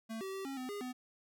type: tone with pitch steps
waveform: square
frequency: 224 / 384.2 / 386.8 / 272.3 / 255.1 / 408.8 / 252 Hz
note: A3 / G4 / G4 / C#4 / C4 / G#4 / B3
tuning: +31 / -35 / -23 / -31 / -44 / -27 / +35 cents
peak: -40 dBFS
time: 0.09-0.93 s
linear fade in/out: 20 ms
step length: 120 ms
effects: none